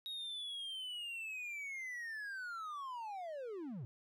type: linear sweep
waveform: triangle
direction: down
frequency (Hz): 3790 to 103.7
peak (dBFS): -40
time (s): 0.06-3.85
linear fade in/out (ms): 0
effects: none